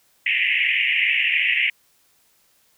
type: band-pass noise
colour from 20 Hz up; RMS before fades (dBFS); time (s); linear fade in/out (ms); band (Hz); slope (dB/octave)
pink; -20; 0.26-1.7; 5; 1900 to 2900; 96
effects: white hiss -61 dBFS RMS until 2.77 s